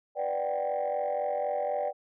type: chord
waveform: sine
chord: G major seventh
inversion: first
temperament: equal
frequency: 493.9 / 587.3 / 740 / 784 Hz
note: B4 / D5 / F#5 / G5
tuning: 0 / 0 / 0 / 0 cents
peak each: -34 / -29 / -35 / -32 dBFS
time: 0.15-1.93 s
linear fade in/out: 50 ms
effects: tanh soft clip ceiling -22 dBFS